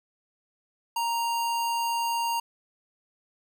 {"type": "tone", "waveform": "square", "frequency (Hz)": 932.3, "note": "A#5", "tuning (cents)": 0, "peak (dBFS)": -26, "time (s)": [0.96, 2.4], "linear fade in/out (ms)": 5, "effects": []}